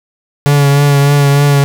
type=tone with vibrato; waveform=45% pulse; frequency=142.3 Hz; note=C#3; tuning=46 cents sharp; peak=-6 dBFS; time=0.46-1.64 s; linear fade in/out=0 ms; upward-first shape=triangle; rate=3.3 Hz; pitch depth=29 cents each way; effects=none